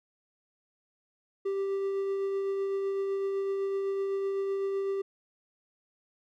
triangle tone with tremolo, 392 Hz, G4, in tune, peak -25 dBFS, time 1.45-5.02 s, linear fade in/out 10 ms, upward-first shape triangle, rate 7.9 Hz, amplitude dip 25%, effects none

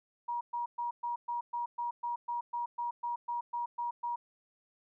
sine tone bursts, 954 Hz, A#5, 40 cents sharp, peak -32 dBFS, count 16, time 0.28-4.16 s, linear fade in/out 10 ms, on 130 ms, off 120 ms, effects none

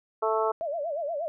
harmonic tone, 220 Hz, A3, in tune, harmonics 2 / 3 / 4 / 5 / 6, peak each -27 / -29 / -30 / -31 / -32 dBFS, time 0.22-0.52 s, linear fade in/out 10 ms
sine tone with vibrato, 622.3 Hz, D#5, in tune, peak -28 dBFS, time 0.61-1.28 s, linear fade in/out 0 ms, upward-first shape sine, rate 8.4 Hz, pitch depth 180 cents each way
effects none

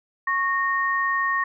sine tone pair together, 1101.6 / 1851 Hz, C#6 / A#6, -11 / -13 cents, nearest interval major sixth, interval 898 cents, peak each -23 dBFS, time 0.27-1.44 s, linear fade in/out 5 ms, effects none

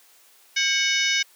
harmonic tone with a mistuned harmonic, 740 Hz, F#5, in tune, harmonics 2 / 3 / 4 / 5 / 6 / 7 / 8 / 9, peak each -28 / -24 / -27 / -27 / -36 / -28 / -29 / -40 dBFS, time 0.56-1.23 s, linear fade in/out 10 ms, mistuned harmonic 2, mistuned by +140 cents, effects white hiss -55 dBFS RMS until 1.35 s + high-pass 400 Hz 12 dB/octave

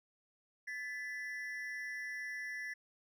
triangle ring-modulated tone, 1864.7 Hz, A#6, in tune, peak -35 dBFS, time 0.67-2.74 s, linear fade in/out 10 ms, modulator 129 Hz, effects none

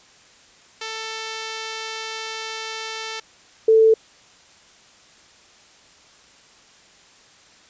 5% pulse / sine tone pair in turn, 443.5 / 443.5 Hz, A4 / A4, +14 / +14 cents, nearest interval unison, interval 0 cents, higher neither, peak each -17 / -10 dBFS, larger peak second, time 0.81-3.2 / 3.68-3.94 s, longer first, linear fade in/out 5 ms, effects white hiss -51 dBFS RMS until 7.69 s + resampled to 16000 Hz

